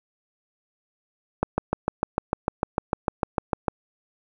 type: click train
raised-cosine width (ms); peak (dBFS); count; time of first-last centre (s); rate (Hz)
1; -7; 16; 1.43-3.682; 6.66
effects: none